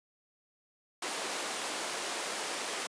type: high-pass noise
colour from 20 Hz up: pink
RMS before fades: -36 dBFS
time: 1.02-2.87 s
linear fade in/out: 5 ms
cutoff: 390 Hz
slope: 12 dB/octave
effects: high-pass 200 Hz 12 dB/octave + resampled to 22050 Hz